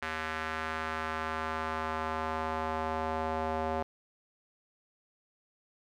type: tone with band-pass filter sweep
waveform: square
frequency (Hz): 79.4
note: D#2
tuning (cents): +36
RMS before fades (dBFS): -34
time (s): 0.02-3.83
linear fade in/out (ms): 5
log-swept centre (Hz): 1700 to 720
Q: 1.6
effects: none